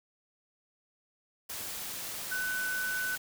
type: tone in noise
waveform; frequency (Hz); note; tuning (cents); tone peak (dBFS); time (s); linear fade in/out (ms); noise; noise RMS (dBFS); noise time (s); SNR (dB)
sine; 1500; F#6; +23; -31; 2.31-3.16; 10; white; -39; 1.49-3.18; +5
effects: none